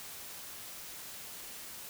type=silence; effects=white hiss -46 dBFS RMS until 1.89 s